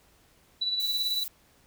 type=tone with tremolo; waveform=sine; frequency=3951 Hz; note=B7; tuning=in tune; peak=-24 dBFS; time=0.61-1.24 s; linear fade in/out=10 ms; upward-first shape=sine; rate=18 Hz; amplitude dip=50%
type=noise; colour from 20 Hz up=violet; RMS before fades=-37 dBFS; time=0.8-1.28 s; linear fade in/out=0 ms
effects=pink hiss -62 dBFS RMS until 1.66 s